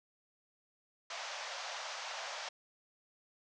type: band-pass noise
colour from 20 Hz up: pink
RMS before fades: -43 dBFS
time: 1.1-2.49 s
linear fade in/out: 5 ms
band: 580 to 6600 Hz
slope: 48 dB/octave
effects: none